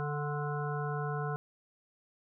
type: harmonic tone with a mistuned harmonic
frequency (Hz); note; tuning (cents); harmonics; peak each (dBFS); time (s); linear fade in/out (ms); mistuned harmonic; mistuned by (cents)
146.6; D3; -3; 1 / 3 / 5 / 7 / 9 / 10; -34 / -39 / -41 / -42 / -44 / -44; 0-1.36; 0; 7; +28
effects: none